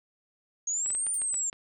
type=linear two-way sweep; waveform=sine; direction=up then down; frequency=6530 to 9130 to 7230 Hz; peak=-27 dBFS; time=0.67-1.5 s; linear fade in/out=5 ms; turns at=1.1 s
type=clicks; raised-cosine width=0.3 ms; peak=-28 dBFS; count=7; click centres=0.861 / 0.904 / 0.95 / 1.067 / 1.218 / 1.343 / 1.529 s
type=noise with exponential decay; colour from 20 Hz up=violet; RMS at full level=-41 dBFS; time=1.14-1.24 s; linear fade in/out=1 ms; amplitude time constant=20 ms
effects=none